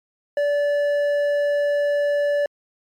sine tone with hard clipping, 579 Hz, D5, 25 cents flat, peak -19 dBFS, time 0.37-2.46 s, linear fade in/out 2 ms, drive 6 dB, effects MP3 96 kbps

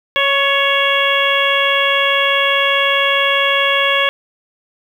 harmonic tone with a mistuned harmonic, 554.4 Hz, C#5, in tune, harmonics 1 / 2 / 3 / 4 / 5 / 6, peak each -19 / -19 / -19 / -19 / -19 / -19 dBFS, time 0.16-4.09 s, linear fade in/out 0 ms, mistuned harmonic 3, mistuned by +26 cents, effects 7-bit

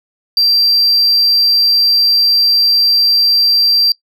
sine tone, 4711 Hz, D8, 5 cents sharp, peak -5 dBFS, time 0.37-3.92 s, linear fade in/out 2 ms, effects noise-tail reverb RT60 0.1 s tail -22 dB re dry + tanh soft clip ceiling -7 dBFS

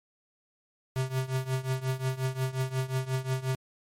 square tone with tremolo, 130.81 Hz, C3, in tune, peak -25 dBFS, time 0.96-3.55 s, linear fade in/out 0 ms, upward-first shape triangle, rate 5.6 Hz, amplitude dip 90%, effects MP3 64 kbps

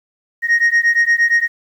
sine beating tone pair, 1864.7 / 1873.3 Hz, A#6 / A#6, 0 / +8 cents, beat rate 8.6 Hz, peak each -12 dBFS, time 0.42-1.48 s, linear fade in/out 50 ms, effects tanh soft clip ceiling -8 dBFS + 8-bit

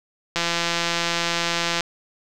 click train, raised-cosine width 0.2 ms, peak -5 dBFS, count 247, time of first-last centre 0.36-1.807 s, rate 170 Hz, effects none

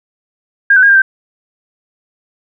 sine tone with pitch steps, 1616 / 1512 / 1627 / 1595 / 1558 Hz, G#6 / F#6 / G#6 / G6 / G6, -48 / +37 / -36 / +30 / -11 cents, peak -4 dBFS, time 0.7-1.02 s, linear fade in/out 5 ms, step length 64 ms, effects none

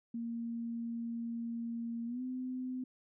sine tone with pitch glide, 232.5 to 255 Hz, A#3 to C4, -4 to -44 cents, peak -36 dBFS, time 0.14-2.84 s, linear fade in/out 5 ms, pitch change +160 cents, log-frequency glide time 2.06-2.22 s, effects none

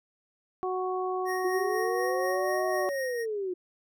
harmonic tone, 370 Hz, F#4, in tune, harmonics 1 / 2 / 3, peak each -30 / -33 / -35 dBFS, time 0.63-2.89 s, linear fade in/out 0 ms
square tone with tremolo, 1864.7 Hz, A#6, in tune, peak -34 dBFS, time 1.25-3.26 s, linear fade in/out 50 ms, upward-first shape sine, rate 4.1 Hz, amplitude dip 45%
sine linear two-way sweep, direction up then down, 353.1 to 640 to 353.1 Hz, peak -29 dBFS, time 1.44-3.54 s, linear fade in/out 10 ms, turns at 2.68 s
effects none

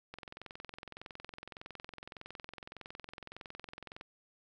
click train, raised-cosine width 0.3 ms, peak -29 dBFS, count 85, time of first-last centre 0.14-4.011 s, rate 21.7 Hz, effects none

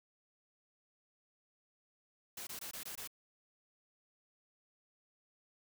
white noise bursts, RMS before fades -45 dBFS, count 6, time 2.37-3.075 s, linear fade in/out 5 ms, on 100 ms, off 21 ms, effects none

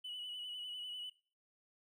triangle tone with vibrato, 2960 Hz, F#7, in tune, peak -40 dBFS, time 0.04-1.1 s, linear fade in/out 10 ms, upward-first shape square, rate 10 Hz, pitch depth 27 cents each way, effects noise-tail reverb RT60 0.4 s tail -21 dB re dry + tanh soft clip ceiling -37 dBFS

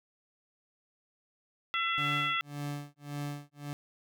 harmonic tone, 673 Hz, E5, 36 cents sharp, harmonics 2 / 3 / 4 / 5, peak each -32 / -34 / -35 / -36 dBFS, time 1.74-2.41 s, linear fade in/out 0 ms
30% pulse tone with tremolo, 144.8 Hz, D3, 24 cents flat, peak -31 dBFS, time 1.98-3.73 s, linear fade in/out 0 ms, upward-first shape sine, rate 1.8 Hz, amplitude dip 100%
effects none

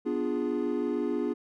triangle chord, B diminished seventh, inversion none, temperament equal, 246.9 / 293.7 / 349.2 / 415.3 Hz, B3 / D4 / F4 / Ab4, 0 / 0 / 0 / 0 cents, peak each -30 dBFS, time 0.05-1.34 s, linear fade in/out 20 ms, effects tanh soft clip ceiling -17 dBFS

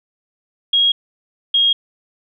sine tone pair in turn, 3283 / 3262 Hz, G#7 / G#7, -21 / -32 cents, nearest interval unison, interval 11 cents, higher first, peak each -11 dBFS, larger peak neither, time 0.73-0.92 / 1.54-1.73 s, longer neither, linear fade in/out 5 ms, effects none

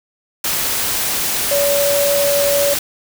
sine tone in noise, 569 Hz, C#5, 45 cents sharp, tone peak -14 dBFS, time 1.51-2.74 s, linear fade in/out 5 ms, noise white, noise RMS -19 dBFS, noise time 0.44-2.79 s, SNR +2 dB, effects none

